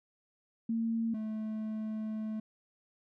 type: tone pair in turn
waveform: sine / triangle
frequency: 227.5 / 217.2 Hz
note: A#3 / A3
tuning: -42 / -22 cents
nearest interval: minor second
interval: 80 cents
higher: first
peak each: -29 / -32 dBFS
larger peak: first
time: 0.69-1.14 / 1.14-2.4 s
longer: second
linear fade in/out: 5 ms
effects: none